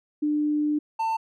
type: tone pair in turn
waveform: sine / triangle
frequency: 298.6 / 894.8 Hz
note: D4 / A5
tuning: +29 / +29 cents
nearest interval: octave + perfect fifth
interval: 1900 cents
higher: second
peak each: -21 dBFS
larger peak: neither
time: 0.22-0.79 / 0.99-1.17 s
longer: first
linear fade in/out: 10 ms
effects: none